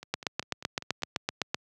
two click trains, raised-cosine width 0.2 ms, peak -24 / -10 dBFS, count 6 / 12, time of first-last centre 0.03-1.022 / 0.14-1.545 s, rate 5.04 / 7.83 Hz, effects high-pass 100 Hz 12 dB/octave

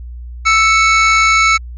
45% pulse tone pair together, 1318.5 / 2217 Hz, E6 / C#7, 0 / 0 cents, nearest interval major sixth, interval 900 cents, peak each -11 dBFS, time 0.45-1.58 s, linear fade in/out 20 ms, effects added 60 Hz sine -26 dBFS peak until 1.77 s + resampled to 16000 Hz

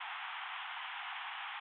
pink band-pass noise, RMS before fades -43 dBFS, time 0-1.6 s, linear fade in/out 10 ms, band 750 to 3400 Hz, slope 96 dB/octave, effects MP3 64 kbps

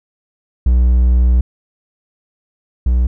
triangle tone pair in turn, 61.3 / 61.3 Hz, B1 / B1, -12 / -12 cents, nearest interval unison, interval 0 cents, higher neither, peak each -6 / -8 dBFS, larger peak first, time 0.66-1.41 / 2.86-3.07 s, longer first, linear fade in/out 5 ms, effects none

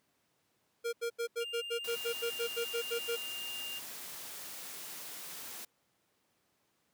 square tone bursts, 468.3 Hz, A#4, 8 cents sharp, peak -33 dBFS, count 14, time 0.84-3.166 s, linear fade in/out 20 ms, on 90 ms, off 82 ms
triangle tone, 2804 Hz, F7, 6 cents sharp, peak -38 dBFS, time 1.4-3.8 s, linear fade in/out 20 ms
white noise, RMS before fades -45 dBFS, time 1.84-5.65 s, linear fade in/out 5 ms
effects pink hiss -75 dBFS RMS until 6.93 s + high-pass 150 Hz 12 dB/octave

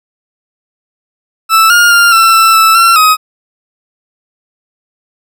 40% pulse tone with pitch steps, 1319 / 1418 / 1398 / 1342 / 1332 / 1318 / 1356 / 1262 Hz, E6 / F6 / F6 / E6 / E6 / E6 / E6 / D#6, +1 / +26 / +1 / +31 / +18 / -1 / +49 / +24 cents, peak -3 dBFS, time 1.49-3.17 s, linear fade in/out 50 ms, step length 210 ms, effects none

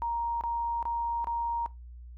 sine tone bursts, 936 Hz, A#5, 7 cents sharp, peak -28 dBFS, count 4, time 0.02-1.661 s, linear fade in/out 0 ms, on 390 ms, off 27 ms, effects noise-tail reverb RT60 0.2 s tail -19 dB re dry + added 60 Hz sine -43 dBFS peak until 2.17 s

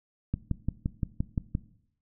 click train, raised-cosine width 5 ms, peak -15 dBFS, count 8, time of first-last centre 0.34-1.551 s, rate 5.78 Hz, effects noise-tail reverb RT60 0.7 s tail -18 dB re dry

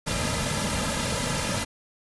pink noise with comb filter, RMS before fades -27 dBFS, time 0.06-1.65 s, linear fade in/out 20 ms, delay 2.7 ms, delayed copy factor -0.65, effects resampled to 24000 Hz

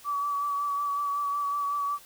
sine tone with vibrato, 1146 Hz, D6, 43 cents flat, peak -26 dBFS, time 0.04-1.99 s, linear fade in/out 50 ms, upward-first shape sine, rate 5.4 Hz, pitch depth 24 cents each way, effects white hiss -52 dBFS RMS until 2.05 s

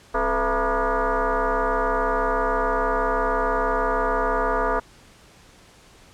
sine tone with frequency modulation, 268.1 Hz, C4, 42 cents sharp, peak -19 dBFS, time 0.14-4.8 s, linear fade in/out 10 ms, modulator 235 Hz, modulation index 5, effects pink hiss -51 dBFS RMS until 6.13 s + low-pass 9000 Hz 12 dB/octave

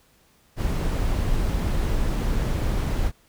brown noise, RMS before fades -23 dBFS, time 0.56-3.12 s, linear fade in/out 50 ms, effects pink hiss -60 dBFS RMS until 3.28 s

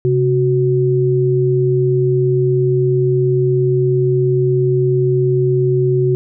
sine tone pair together, 132.99 / 370 Hz, C3 / F#4, +29 / 0 cents, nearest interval octave + tritone, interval 1771 cents, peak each -14 dBFS, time 0.05-6.15 s, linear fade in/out 0 ms, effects none

